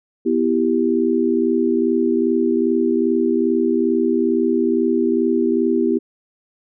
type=chord; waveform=sine; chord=E minor; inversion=second; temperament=equal; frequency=246.9 / 329.6 / 392 Hz; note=B3 / E4 / G4; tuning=0 / 0 / 0 cents; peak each=-19 dBFS; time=0.25-5.99 s; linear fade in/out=20 ms; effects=none